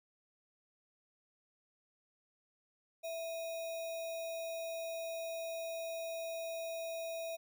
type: tone with sample-and-hold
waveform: sine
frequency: 659.3 Hz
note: E5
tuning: in tune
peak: -38 dBFS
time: 3.03-7.37 s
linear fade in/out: 20 ms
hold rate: 3150 Hz
effects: none